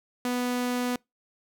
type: tone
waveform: sawtooth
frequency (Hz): 246.9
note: B3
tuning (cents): 0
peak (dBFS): -22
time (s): 0.25-0.96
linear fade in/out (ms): 2
effects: noise-tail reverb RT60 0.2 s tail -26 dB re dry